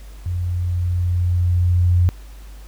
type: tone with level ramp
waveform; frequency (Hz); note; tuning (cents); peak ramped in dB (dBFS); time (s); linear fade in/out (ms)
sine; 88.6; F2; +25; -20 to -11; 0.26-2.09; 0
effects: added 50 Hz sine -35 dBFS peak until 2.67 s + pink hiss -49 dBFS RMS until 2.67 s